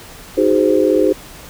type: chord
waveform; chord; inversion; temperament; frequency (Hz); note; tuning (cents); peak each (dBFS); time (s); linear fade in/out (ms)
sine; Ab dominant seventh; second; just; 311.5 / 373.8 / 415.3 / 519.1; Eb4 / Gb4 / Ab4 / C5; +2 / +18 / 0 / -14; -16; 0.37-1.13; 10
effects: pink hiss -37 dBFS RMS until 1.49 s